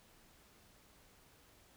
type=silence; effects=pink hiss -65 dBFS RMS until 1.76 s